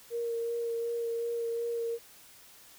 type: tone with vibrato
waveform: sine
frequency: 466.2 Hz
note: A#4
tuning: in tune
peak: -30 dBFS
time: 0.1-1.99 s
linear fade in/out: 50 ms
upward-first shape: sine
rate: 2.7 Hz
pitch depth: 15 cents each way
effects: white hiss -55 dBFS RMS until 2.78 s